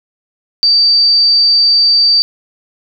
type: tone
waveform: sine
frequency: 4637 Hz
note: D8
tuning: 23 cents flat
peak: -6 dBFS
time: 0.63-2.22 s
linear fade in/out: 0 ms
effects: none